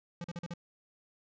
square tone bursts, 172.3 Hz, F3, 23 cents flat, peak -38 dBFS, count 5, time 0.21-0.538 s, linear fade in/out 2 ms, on 32 ms, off 42 ms, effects resampled to 16000 Hz

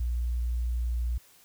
sine tone, 59.6 Hz, A#1, 39 cents sharp, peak -26 dBFS, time 0-1.18 s, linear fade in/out 5 ms, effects white hiss -58 dBFS RMS until 1.44 s

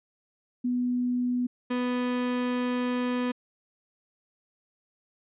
sine / 35% pulse tone pair in turn, 246.9 / 247.8 Hz, B3 / B3, 0 / +6 cents, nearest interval unison, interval 6 cents, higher second, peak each -24 dBFS, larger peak neither, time 0.64-1.47 / 1.7-3.32 s, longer second, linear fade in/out 10 ms, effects resampled to 8000 Hz

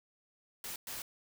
white noise bursts at uneven times, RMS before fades -42 dBFS, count 2, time 0.64-0.76 / 0.87-1.02 s, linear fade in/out 2 ms, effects none

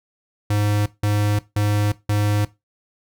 square tone bursts, 103.83 Hz, G#2, in tune, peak -18 dBFS, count 4, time 0.5-2.45 s, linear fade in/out 5 ms, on 360 ms, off 170 ms, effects noise-tail reverb RT60 0.2 s tail -17 dB re dry

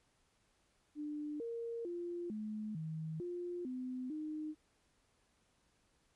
sine tone with pitch steps, 298 / 464.4 / 347.6 / 214 / 158.4 / 352.3 / 254.5 / 307.6 Hz, D4 / A#4 / F4 / A3 / D#3 / F4 / C4 / D#4, +25 / -7 / -8 / -48 / +31 / +15 / -48 / -20 cents, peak -39 dBFS, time 0.95-4.55 s, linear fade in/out 50 ms, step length 450 ms, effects pink hiss -75 dBFS RMS until 6.15 s + resampled to 24000 Hz

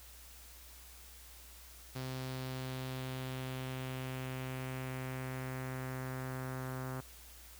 sawtooth tone with low-pass filter sweep, 129.8 Hz, C3, 13 cents flat, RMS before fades -41 dBFS, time 1.95-7.01 s, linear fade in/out 10 ms, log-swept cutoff 5000 to 1400 Hz, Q 1.9, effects added 60 Hz sine -56 dBFS peak until 7.59 s + white hiss -56 dBFS RMS until 7.59 s

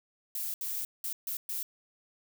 violet noise bursts at uneven times, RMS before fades -35 dBFS, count 5, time 0.35-0.54 / 0.61-0.85 / 1.04-1.13 / 1.27-1.37 / 1.49-1.63 s, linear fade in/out 2 ms, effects none

